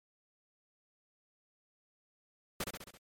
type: noise with echo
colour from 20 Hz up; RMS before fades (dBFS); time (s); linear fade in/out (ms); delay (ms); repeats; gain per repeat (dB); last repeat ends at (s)
pink; -36; 2.6-2.64; 5; 67; 5; -4; 2.975
effects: MP3 64 kbps